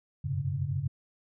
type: tone cluster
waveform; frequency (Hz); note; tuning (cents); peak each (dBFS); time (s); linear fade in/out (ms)
sine; 90.2 / 98.1 / 126.9 / 139.8; F#2 / G2 / B2 / C#3; -44 / +2 / +47 / +15; -38 / -34 / -36 / -31; 0.24-0.88; 10
effects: none